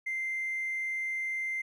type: tone with hard clipping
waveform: sine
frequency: 2086 Hz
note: C7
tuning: 6 cents flat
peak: -31 dBFS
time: 0.06-1.62 s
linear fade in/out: 10 ms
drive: 1 dB
effects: none